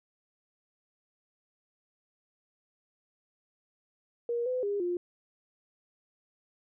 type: tone with pitch steps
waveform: sine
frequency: 473.3 / 506 / 406.1 / 352.6 Hz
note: A#4 / B4 / G#4 / F4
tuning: +26 / +42 / -39 / +17 cents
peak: -28 dBFS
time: 4.29-4.97 s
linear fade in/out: 2 ms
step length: 170 ms
effects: none